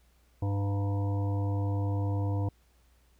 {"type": "harmonic tone with a mistuned harmonic", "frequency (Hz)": 100, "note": "G2", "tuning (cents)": 35, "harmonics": [1, 3, 5, 7, 9, 10], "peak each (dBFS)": [-27, -37, -41, -44, -46, -47], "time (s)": [0.42, 2.49], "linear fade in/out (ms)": 5, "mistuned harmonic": 10, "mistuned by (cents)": -52, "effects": ["added 60 Hz sine -62 dBFS peak until 3.19 s", "pink hiss -69 dBFS RMS until 3.19 s"]}